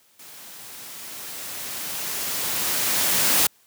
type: noise with level ramp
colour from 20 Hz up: white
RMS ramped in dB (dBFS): -44 to -18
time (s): 0.19-3.47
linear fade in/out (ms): 5
effects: white hiss -59 dBFS RMS until 3.66 s + high-pass 100 Hz 12 dB/octave